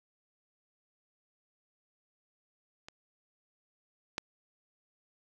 clicks, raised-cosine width 0.2 ms, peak -28 / -15 dBFS, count 2, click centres 2.885 / 4.181 s, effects none

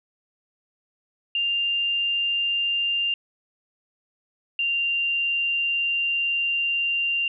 sine tone pair in turn, 2794 / 2781 Hz, F7 / F7, 0 / -8 cents, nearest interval unison, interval 8 cents, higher first, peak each -21 dBFS, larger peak neither, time 1.35-3.14 / 4.59-7.28 s, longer second, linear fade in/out 2 ms, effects none

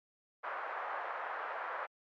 white band-pass noise, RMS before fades -40 dBFS, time 0.43-1.87 s, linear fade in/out 20 ms, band 580 to 1500 Hz, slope 24 dB/octave, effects MP3 96 kbps

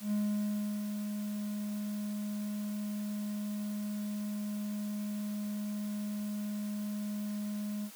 triangle tone with ADSR envelope, 208.1 Hz, G#3, 4 cents sharp, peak -26 dBFS, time 0-7.91 s, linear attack 120 ms, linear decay 710 ms, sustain -6 dB, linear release 70 ms, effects white hiss -52 dBFS RMS until 7.95 s + high-pass 80 Hz 12 dB/octave

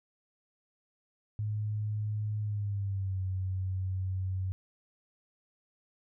sine tone with pitch glide, 106 to 93.89 Hz, G#2 to F#2, +36 to +26 cents, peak -30 dBFS, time 1.39-4.52 s, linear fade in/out 0 ms, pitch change -210 cents, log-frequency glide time 2.4-3.21 s, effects none

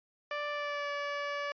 15% pulse tone with pitch glide, 587.3 to 575.2 Hz, D5 to D5, 0 to -36 cents, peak -27 dBFS, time 0.31-1.52 s, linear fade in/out 2 ms, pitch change -36 cents, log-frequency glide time 0.5-0.9 s, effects resampled to 11025 Hz

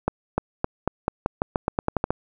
accelerating click train, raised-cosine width 1 ms, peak -7 dBFS, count 14, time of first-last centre 0.08-2.106 s, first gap 300 ms, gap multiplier 0.88, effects none

